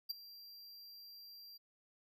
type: tone with ADSR envelope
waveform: square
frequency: 4737 Hz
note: D8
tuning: 14 cents sharp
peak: -35 dBFS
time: 0.09-1.58 s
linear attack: 16 ms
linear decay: 14 ms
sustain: -18 dB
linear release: 16 ms
effects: none